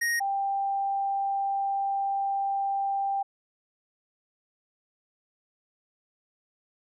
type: tone pair in turn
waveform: square / sine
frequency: 1871 / 789.6 Hz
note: A#6 / G5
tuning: +6 / +12 cents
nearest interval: octave + minor third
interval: 1494 cents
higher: first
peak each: -25 dBFS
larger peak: neither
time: 0.01-0.2 / 0.2-3.23 s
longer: second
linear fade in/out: 10 ms
effects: resampled to 32000 Hz